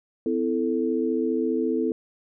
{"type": "chord", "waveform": "sine", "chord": "A minor", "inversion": "first", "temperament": "equal with one note detuned", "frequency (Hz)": [254.9, 329.6, 440], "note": ["C4", "E4", "A4"], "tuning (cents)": [-45, 0, 0], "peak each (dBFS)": -26, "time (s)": [0.26, 1.92], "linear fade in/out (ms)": 2, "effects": []}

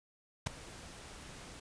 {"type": "noise with ADSR envelope", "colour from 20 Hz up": "pink", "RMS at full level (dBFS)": -31, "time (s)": [0.46, 1.6], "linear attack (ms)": 11, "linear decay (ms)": 5, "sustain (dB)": -19, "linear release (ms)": 7, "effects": ["resampled to 22050 Hz"]}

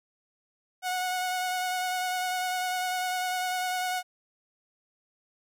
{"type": "tone with vibrato", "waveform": "sawtooth", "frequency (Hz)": 733, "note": "F#5", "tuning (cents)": -16, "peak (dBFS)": -24, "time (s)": [0.82, 4.03], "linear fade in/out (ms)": 50, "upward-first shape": "sine", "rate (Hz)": 10, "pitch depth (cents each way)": 17, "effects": []}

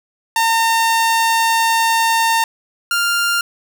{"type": "tone pair in turn", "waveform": "sawtooth", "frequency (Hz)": [910, 1397.6], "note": ["A#5", "F6"], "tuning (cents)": [-42, 1], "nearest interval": "perfect fifth", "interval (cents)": 743, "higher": "second", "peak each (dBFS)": [-9, -11], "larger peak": "first", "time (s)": [[0.36, 2.44], [2.91, 3.41]], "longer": "first", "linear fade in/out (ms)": 2, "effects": []}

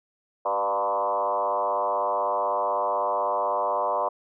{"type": "tone with frequency modulation", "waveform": "sine", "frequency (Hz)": 804, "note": "G5", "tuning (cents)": 44, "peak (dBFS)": -22, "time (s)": [0.45, 4.09], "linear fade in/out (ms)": 10, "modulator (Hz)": 104, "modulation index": 2.9, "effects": []}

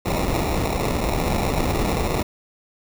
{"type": "noise with sample-and-hold", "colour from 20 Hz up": "pink", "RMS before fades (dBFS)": -22, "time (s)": [0.05, 2.23], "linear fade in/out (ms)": 10, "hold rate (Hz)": 1575, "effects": []}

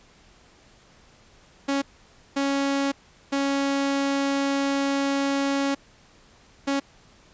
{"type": "tone bursts at uneven times", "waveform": "sawtooth", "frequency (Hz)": 277.2, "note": "C#4", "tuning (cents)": 0, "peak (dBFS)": -18, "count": 4, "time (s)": [[1.68, 1.82], [2.36, 2.92], [3.32, 5.75], [6.67, 6.8]], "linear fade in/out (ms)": 10, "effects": ["pink hiss -55 dBFS RMS until 7.33 s", "resampled to 16000 Hz"]}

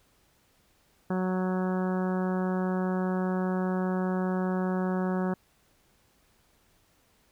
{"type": "harmonic tone", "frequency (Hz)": 185, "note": "F#3", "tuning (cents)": 0, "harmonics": [1, 2, 3, 4, 5, 6, 7, 8, 9], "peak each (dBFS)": [-27, -33, -37, -39, -41, -43, -44, -45, -46], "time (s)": [1.1, 5.34], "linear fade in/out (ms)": 5, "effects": ["pink hiss -66 dBFS RMS until 7.31 s"]}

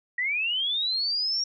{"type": "linear sweep", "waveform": "sine", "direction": "up", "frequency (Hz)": [1897, 5630], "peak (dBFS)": -24, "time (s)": [0.18, 1.44], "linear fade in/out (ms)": 5, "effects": []}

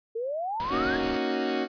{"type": "exponential sweep", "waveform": "sine", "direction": "up", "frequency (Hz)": [440, 1700], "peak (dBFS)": -28, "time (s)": [0.15, 0.97], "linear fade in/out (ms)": 10}
{"type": "noise", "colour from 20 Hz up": "pink", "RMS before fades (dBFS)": -37, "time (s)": [0.6, 1.17], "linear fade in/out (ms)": 0}
{"type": "chord", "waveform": "30% pulse", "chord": "D# minor seventh", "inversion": "second", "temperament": "equal", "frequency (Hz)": [233.1, 277.2, 311.1, 370], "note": ["A#3", "C#4", "D#4", "F#4"], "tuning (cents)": [0, 0, 0, 0], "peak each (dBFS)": [-31, -28, -31, -27], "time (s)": [0.69, 1.68], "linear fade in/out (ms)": 50}
{"effects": ["resampled to 11025 Hz"]}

